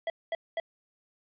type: tone bursts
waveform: square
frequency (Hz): 659.3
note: E5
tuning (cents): 0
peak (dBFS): -29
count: 3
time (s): 0.07-0.6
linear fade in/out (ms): 2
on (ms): 30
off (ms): 220
effects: resampled to 8000 Hz + 10-bit